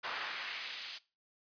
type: noise with high-pass filter sweep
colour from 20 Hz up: brown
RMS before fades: -41 dBFS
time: 0.03-0.99 s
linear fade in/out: 20 ms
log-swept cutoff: 1200 to 3800 Hz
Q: 1.1
effects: noise-tail reverb RT60 0.3 s tail -20 dB re dry + resampled to 11025 Hz